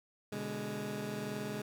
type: chord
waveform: 20% pulse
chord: G# diminished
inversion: first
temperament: equal with one note detuned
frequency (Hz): 123.47 / 145.48 / 207.7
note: B2 / D3 / G#3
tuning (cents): 0 / -16 / 0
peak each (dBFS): -40 / -39 / -34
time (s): 0.32-1.62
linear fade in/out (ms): 5
effects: none